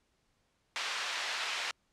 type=band-pass noise; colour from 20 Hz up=white; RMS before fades=-36 dBFS; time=0.76-1.71 s; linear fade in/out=0 ms; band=890 to 3600 Hz; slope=12 dB/octave; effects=pink hiss -75 dBFS RMS until 1.92 s + low-pass 8000 Hz 12 dB/octave